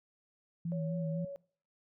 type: tone with vibrato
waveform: sine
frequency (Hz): 164.81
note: E3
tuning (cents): 0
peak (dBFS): -33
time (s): 0.65-1.25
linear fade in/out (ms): 5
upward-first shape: sine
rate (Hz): 4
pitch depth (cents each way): 54
type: tone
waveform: sine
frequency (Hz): 560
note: C#5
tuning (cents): +18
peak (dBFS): -40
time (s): 0.72-1.36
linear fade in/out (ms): 0
effects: noise-tail reverb RT60 0.5 s tail -23 dB re dry